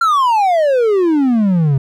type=exponential sweep; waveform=triangle; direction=down; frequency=1396.9 to 130.81 Hz; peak=-8 dBFS; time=0.01-1.78 s; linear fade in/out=5 ms; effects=none